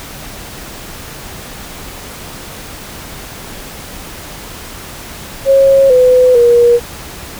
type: tone with pitch steps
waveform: sine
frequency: 544 / 504 / 476.9 Hz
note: C#5 / B4 / A#4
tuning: -33 / +35 / +39 cents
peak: -4 dBFS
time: 5.45-6.8 s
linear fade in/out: 50 ms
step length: 450 ms
effects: pink hiss -29 dBFS RMS until 7.39 s